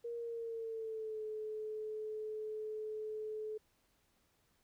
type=tone with pitch glide; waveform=sine; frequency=470 to 431 Hz; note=A#4 to A4; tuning=+14 to -36 cents; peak=-39 dBFS; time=0.04-3.58 s; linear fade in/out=10 ms; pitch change=-150 cents; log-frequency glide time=0.16-1.23 s; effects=pink hiss -75 dBFS RMS until 4.63 s